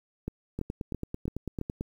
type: two click trains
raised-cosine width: 3 ms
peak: -20 / -19 dBFS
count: 12 / 5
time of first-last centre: 0.59-1.81 / 0.28-1.613 s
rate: 9.02 / 3 Hz
effects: 9-bit